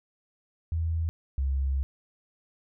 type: tone pair in turn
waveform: sine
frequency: 81.9 / 67.66 Hz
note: E2 / C#2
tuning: -11 / -41 cents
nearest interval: minor third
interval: 330 cents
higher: first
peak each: -25 / -24 dBFS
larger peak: second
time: 0.72-1.09 / 1.38-1.83 s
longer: second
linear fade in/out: 0 ms
effects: none